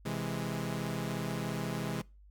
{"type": "chord", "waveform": "sawtooth", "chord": "C augmented", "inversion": "none", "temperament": "equal", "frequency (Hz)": [130.81, 164.81, 207.7], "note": ["C3", "E3", "G#3"], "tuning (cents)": [0, 0, 0], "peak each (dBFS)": -34, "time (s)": [0.05, 2.02], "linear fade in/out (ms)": 10, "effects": ["noise-tail reverb RT60 0.3 s tail -24 dB re dry", "added 50 Hz sine -54 dBFS peak until 2.3 s"]}